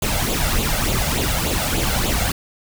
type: noise with flanger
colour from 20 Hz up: pink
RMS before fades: -20 dBFS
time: 0.02-2.32 s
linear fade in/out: 5 ms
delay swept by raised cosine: 0.27 to 1.47 ms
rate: 3.4 Hz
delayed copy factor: +0.65
effects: none